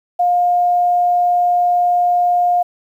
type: tone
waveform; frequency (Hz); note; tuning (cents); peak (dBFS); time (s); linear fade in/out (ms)
sine; 709; F5; +26; -11; 0.19-2.63; 10
effects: 8-bit